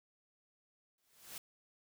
white noise with exponential growth, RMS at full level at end -44 dBFS, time 0.98-1.38 s, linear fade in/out 2 ms, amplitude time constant 85 ms, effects none

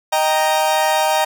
40% pulse chord, Eb major, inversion none, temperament equal, 622.3 / 784 / 932.3 Hz, Eb5 / G5 / Bb5, 0 / 0 / 0 cents, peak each -18 dBFS, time 0.12-1.25 s, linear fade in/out 10 ms, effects none

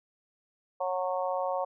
harmonic tone, 183.4 Hz, F#3, 15 cents flat, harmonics 3 / 4 / 5 / 6, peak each -31 / -33 / -35 / -37 dBFS, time 0.8-1.65 s, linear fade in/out 10 ms, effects none

